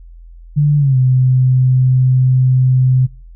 sine tone with pitch glide, 146.83 to 128.56 Hz, D3 to C3, 0 to -30 cents, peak -8 dBFS, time 0.56-3.07 s, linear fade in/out 20 ms, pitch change -230 cents, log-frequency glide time 0.78-0.97 s, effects noise-tail reverb RT60 0.4 s tail -24 dB re dry + added 42 Hz sine -34 dBFS peak until 3.35 s

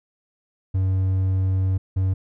triangle tone pair in turn, 94.5 / 94.5 Hz, F#2 / F#2, +37 / +37 cents, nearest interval unison, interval 0 cents, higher neither, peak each -16 dBFS, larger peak neither, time 0.74-1.78 / 1.96-2.14 s, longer first, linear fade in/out 10 ms, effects none

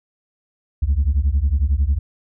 sine beating tone pair, 64.9 / 75.9 Hz, C2 / D#2, -13 / -42 cents, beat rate 11 Hz, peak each -16 dBFS, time 0.82-1.99 s, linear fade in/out 10 ms, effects tanh soft clip ceiling -11 dBFS

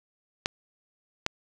clicks, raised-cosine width 0.2 ms, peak -8 dBFS, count 2, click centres 0.459 / 1.264 s, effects none

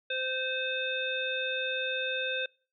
harmonic tone, 518 Hz, C5, 17 cents flat, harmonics 1 / 3 / 5 / 7, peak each -35 / -35 / -35 / -35 dBFS, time 0.1-2.46 s, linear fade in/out 5 ms, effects noise-tail reverb RT60 0.4 s tail -26 dB re dry

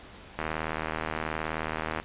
click train, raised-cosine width 0.5 ms, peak -15 dBFS, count 128, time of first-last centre 0.39-2 s, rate 78.9 Hz, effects pink hiss -48 dBFS RMS until 2.04 s + resampled to 8000 Hz

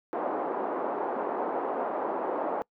white band-pass noise, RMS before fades -31 dBFS, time 0.13-2.62 s, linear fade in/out 0 ms, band 290 to 940 Hz, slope 24 dB/octave, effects noise-tail reverb RT60 0.1 s tail -25 dB re dry

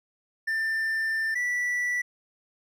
triangle tone pair in turn, 1786 / 1960.5 Hz, A6 / B6, +25 / -13 cents, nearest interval major second, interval 162 cents, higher second, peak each -23 dBFS, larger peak neither, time 0.47-1.35 / 1.35-2.02 s, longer first, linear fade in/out 10 ms, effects none

